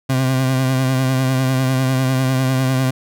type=tone with vibrato; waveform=30% pulse; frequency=130.81 Hz; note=C3; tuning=in tune; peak=-12 dBFS; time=0.09-2.91 s; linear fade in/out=10 ms; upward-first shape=triangle; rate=10 Hz; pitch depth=41 cents each way; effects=none